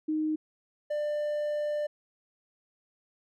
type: tone pair in turn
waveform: sine / triangle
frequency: 310 / 594.7 Hz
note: D#4 / D5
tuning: -6 / +22 cents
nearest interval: major seventh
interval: 1128 cents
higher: second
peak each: -26 dBFS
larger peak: neither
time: 0.08-0.36 / 0.9-1.87 s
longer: second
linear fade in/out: 10 ms
effects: none